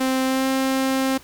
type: tone with pitch glide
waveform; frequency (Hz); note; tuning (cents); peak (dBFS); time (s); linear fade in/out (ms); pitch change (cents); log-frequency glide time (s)
sawtooth; 261.6 to 265.3; C4 to C4; 0 to +24; -15; 0-1.18; 10; +24; 0.25-0.47
effects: pink hiss -47 dBFS RMS until 1.23 s